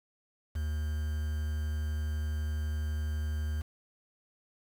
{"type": "tone with quantisation", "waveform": "triangle", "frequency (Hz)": 76, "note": "D#2", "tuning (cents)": -40, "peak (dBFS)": -28, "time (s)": [0.55, 3.62], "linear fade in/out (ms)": 10, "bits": 8, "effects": []}